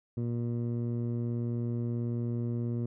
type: tone with low-pass filter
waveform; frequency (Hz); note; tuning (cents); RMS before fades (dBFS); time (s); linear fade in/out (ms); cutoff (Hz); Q
15% pulse; 118.5; A#2; +29; -32; 0.17-2.86; 5; 270; 0.55
effects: none